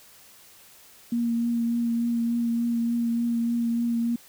sine tone with vibrato, 234.2 Hz, A#3, 8 cents sharp, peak -22 dBFS, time 1.12-4.16 s, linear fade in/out 5 ms, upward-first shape triangle, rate 3.4 Hz, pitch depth 20 cents each way, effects white hiss -52 dBFS RMS until 4.28 s

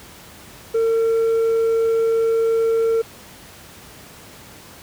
triangle tone with hard clipping, 453.8 Hz, A#4, 47 cents flat, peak -14 dBFS, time 0.74-3.02 s, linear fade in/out 10 ms, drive 1 dB, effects pink hiss -42 dBFS RMS until 4.82 s + high-pass 60 Hz 12 dB/octave

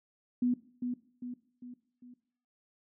sine tone with echo, 246.2 Hz, B3, 5 cents flat, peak -25 dBFS, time 0.42-0.54 s, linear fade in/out 5 ms, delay 400 ms, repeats 4, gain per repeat -6 dB, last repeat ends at 2.14 s, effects noise-tail reverb RT60 0.6 s tail -18 dB re dry

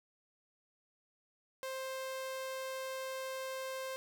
sawtooth tone, 526 Hz, C5, 9 cents sharp, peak -35 dBFS, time 1.63-3.96 s, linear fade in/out 0 ms, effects none

